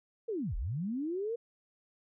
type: linear two-way sweep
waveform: sine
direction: down then up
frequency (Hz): 480 to 30.32 to 480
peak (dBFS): -32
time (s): 0.28-1.36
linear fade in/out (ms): 10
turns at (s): 0.56
effects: none